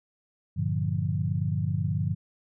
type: chord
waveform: sine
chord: G minor seventh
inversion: none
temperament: equal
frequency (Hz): 98 / 116.54 / 146.83 / 174.61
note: G2 / Bb2 / D3 / F3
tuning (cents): 0 / 0 / 0 / 0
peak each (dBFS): -29 / -32 / -29 / -32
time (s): 0.56-2.15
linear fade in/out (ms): 20
effects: none

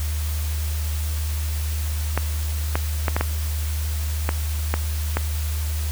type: clicks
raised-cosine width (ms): 0.5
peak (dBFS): -6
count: 8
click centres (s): 2.176 / 2.755 / 3.082 / 3.165 / 3.21 / 4.291 / 4.74 / 5.17
effects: added 76 Hz sine -22 dBFS peak until 5.91 s + white hiss -35 dBFS RMS until 5.91 s

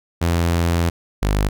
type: tone pair in turn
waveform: sawtooth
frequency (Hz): 85 / 50.54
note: F2 / G#1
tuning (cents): -46 / -46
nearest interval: major sixth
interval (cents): 900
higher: first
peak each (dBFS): -12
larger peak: neither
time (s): 0.21-0.9 / 1.22-1.49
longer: first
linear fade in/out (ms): 10
effects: none

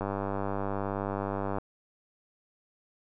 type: click train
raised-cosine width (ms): 1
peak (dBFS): -18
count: 157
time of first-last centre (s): 0.01-1.584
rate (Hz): 99.1
effects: none

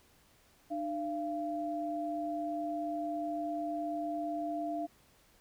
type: tone pair together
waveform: sine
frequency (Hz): 301.5 / 684.3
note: D4 / F5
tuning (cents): +46 / -35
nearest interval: octave + major second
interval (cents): 1419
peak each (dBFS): -37 / -35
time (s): 0.7-4.87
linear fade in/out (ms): 20
effects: pink hiss -65 dBFS RMS until 5.4 s

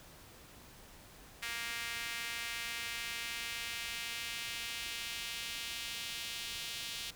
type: tone with high-pass filter sweep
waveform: sawtooth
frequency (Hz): 233.5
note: A#3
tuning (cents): +3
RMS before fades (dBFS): -41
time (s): 1.42-7.11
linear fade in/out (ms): 10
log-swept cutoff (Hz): 2000 to 3200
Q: 1.7
effects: pink hiss -56 dBFS RMS until 7.15 s

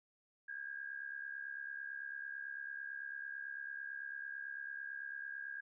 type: tone with amplitude modulation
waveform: sine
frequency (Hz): 1625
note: G#6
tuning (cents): -38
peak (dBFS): -39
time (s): 0.48-5.61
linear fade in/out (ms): 10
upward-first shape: sine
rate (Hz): 69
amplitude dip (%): 75
effects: none

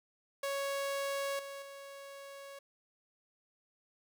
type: tone with level steps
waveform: sawtooth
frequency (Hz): 555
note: C#5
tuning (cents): +2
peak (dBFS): -30 / -39 / -43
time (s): 0.43-2.59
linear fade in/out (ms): 5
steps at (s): 1.39 / 1.62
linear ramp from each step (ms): 2
effects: none

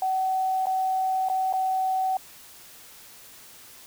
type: tone with dropouts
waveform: sine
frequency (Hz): 756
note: F#5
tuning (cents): +37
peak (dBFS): -22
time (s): 0.02-2.17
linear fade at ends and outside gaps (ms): 2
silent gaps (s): 0.657-0.668 / 1.287-1.298 / 1.527-1.536
effects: white hiss -48 dBFS RMS until 3.86 s

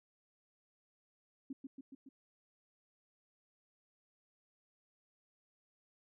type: tone with echo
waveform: sine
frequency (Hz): 270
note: C#4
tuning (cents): -45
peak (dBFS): -40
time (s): 1.5-1.53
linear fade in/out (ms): 5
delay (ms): 140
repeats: 4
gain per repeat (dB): -3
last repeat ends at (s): 2.09
effects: none

